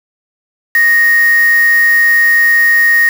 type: tone with quantisation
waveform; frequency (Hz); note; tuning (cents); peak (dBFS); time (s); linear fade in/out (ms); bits
sine; 1864.7; A#6; 0; -6; 0.75-3.09; 2; 3
effects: none